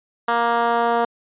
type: tone with band-pass filter sweep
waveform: 10% pulse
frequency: 234.6 Hz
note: A#3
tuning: 11 cents sharp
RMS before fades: -19 dBFS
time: 0.28-1.05 s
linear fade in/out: 5 ms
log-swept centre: 1100 to 650 Hz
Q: 1
effects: resampled to 8000 Hz